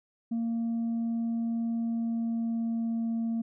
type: tone with pitch glide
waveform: sine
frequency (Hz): 230.5 to 228.6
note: A#3 to A#3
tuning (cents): -19 to -34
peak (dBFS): -25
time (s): 0.31-3.42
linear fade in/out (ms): 10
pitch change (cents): -15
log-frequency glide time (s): 1.75-3.15
effects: tanh soft clip ceiling -26 dBFS